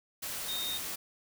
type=tone in noise; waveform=sine; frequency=3697 Hz; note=A#7; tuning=15 cents flat; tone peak=-34 dBFS; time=0.48-0.78 s; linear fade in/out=10 ms; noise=white; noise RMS=-38 dBFS; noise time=0.22-0.96 s; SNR=+1 dB; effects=none